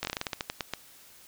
slowing click train, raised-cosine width 0.2 ms, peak -13 dBFS, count 13, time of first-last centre 0.03-0.736 s, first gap 19 ms, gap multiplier 1.19, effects white hiss -54 dBFS RMS until 1.27 s

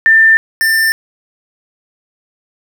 sine / square tone pair in turn, 1789 / 1789 Hz, A6 / A6, +28 / +28 cents, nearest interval unison, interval 0 cents, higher neither, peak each -4 / -10 dBFS, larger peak first, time 0.06-0.37 / 0.61-0.92 s, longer neither, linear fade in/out 0 ms, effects 7-bit

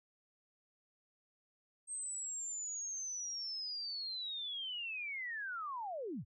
sine linear sweep, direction down, 8410 to 75.2 Hz, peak -39 dBFS, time 1.87-6.25 s, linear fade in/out 50 ms, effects none

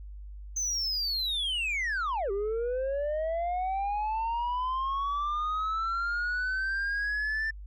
sine linear two-way sweep, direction down then up, 6272 to 387.2 to 1784 Hz, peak -25 dBFS, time 0.56-7.51 s, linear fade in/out 10 ms, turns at 2.31 s, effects tanh soft clip ceiling -27 dBFS + added 50 Hz sine -40 dBFS peak until 7.66 s

